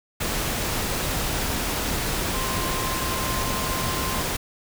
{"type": "tone in noise", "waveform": "sine", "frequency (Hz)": 1046.5, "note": "C6", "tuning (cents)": 0, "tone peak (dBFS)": -31, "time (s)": [2.33, 4.22], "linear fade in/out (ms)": 10, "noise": "pink", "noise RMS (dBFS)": -26, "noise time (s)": [0.2, 4.37], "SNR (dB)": -8, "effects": []}